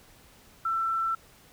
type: tone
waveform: sine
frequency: 1338 Hz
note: E6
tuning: 25 cents sharp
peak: -25 dBFS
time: 0.65-1.15 s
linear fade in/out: 5 ms
effects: pink hiss -56 dBFS RMS until 1.52 s